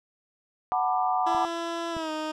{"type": "chord", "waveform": "sine", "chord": "B minor seventh", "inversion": "second", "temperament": "just", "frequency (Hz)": [740.8, 889, 987.8, 1185.3], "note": ["F#5", "A5", "B5", "D6"], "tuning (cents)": [2, 18, 0, 16], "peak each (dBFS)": [-25, -31, -30, -30], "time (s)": [0.72, 1.45], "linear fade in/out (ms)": 0}
{"type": "tone with pitch glide", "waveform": "15% pulse", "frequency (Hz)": [336.3, 310.2], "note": ["E4", "D#4"], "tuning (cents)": [35, -5], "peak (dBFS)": -23, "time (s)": [1.26, 2.32], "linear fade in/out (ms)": 10, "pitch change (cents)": -140, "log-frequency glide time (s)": [1.91, 2.11]}
{"type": "clicks", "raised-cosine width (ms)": 3, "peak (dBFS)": [-31, -25], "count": 2, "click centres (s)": [1.348, 1.967]}
{"effects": ["low-pass 6000 Hz 12 dB/octave"]}